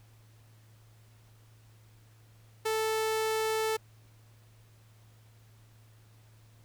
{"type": "tone", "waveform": "sawtooth", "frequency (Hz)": 439.4, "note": "A4", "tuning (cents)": -2, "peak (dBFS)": -24, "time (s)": [2.65, 3.77], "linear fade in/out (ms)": 10, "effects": ["added 110 Hz sine -56 dBFS peak until 6.64 s", "pink hiss -65 dBFS RMS until 6.64 s"]}